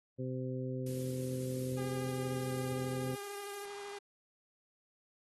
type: harmonic tone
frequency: 128.7 Hz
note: C3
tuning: 28 cents flat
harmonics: 1 / 2 / 3 / 4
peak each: -38 / -41 / -43 / -44 dBFS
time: 0.18-3.16 s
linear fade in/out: 20 ms
type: noise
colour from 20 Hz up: blue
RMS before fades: -49 dBFS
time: 0.86-3.66 s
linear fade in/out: 5 ms
type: tone with vibrato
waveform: sawtooth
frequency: 404.1 Hz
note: G#4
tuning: 47 cents flat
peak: -39 dBFS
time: 1.77-3.99 s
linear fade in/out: 10 ms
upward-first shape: triangle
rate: 13 Hz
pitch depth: 22 cents each way
effects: AAC 32 kbps